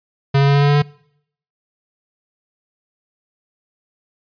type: tone with pitch steps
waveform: square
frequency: 138.59 / 139.8 / 141.01 / 142.24 / 143.48 / 144.73 / 145.99 Hz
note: C#3 / C#3 / C#3 / C#3 / D3 / D3 / D3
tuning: 0 / +15 / +30 / +45 / -40 / -25 / -10 cents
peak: -11 dBFS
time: 0.34-0.823 s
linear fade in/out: 10 ms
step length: 69 ms
effects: noise-tail reverb RT60 0.7 s tail -24 dB re dry + resampled to 11025 Hz